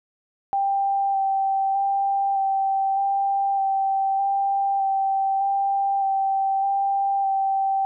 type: tone with vibrato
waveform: sine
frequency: 784 Hz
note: G5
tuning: in tune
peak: -19 dBFS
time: 0.53-7.85 s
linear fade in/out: 0 ms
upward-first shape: square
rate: 0.82 Hz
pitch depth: 12 cents each way
effects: none